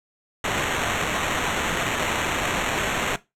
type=noise with sample-and-hold; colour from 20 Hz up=violet; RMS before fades=-25 dBFS; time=0.44-3.16 s; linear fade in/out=2 ms; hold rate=4900 Hz; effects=noise-tail reverb RT60 0.2 s tail -17 dB re dry + low-pass 10000 Hz 12 dB/octave